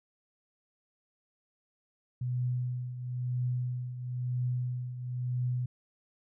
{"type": "tone with tremolo", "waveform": "sine", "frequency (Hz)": 124.5, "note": "B2", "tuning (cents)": 14, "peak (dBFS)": -27, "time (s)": [2.21, 5.66], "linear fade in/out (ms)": 5, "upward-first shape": "triangle", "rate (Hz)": 1, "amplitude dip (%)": 70, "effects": []}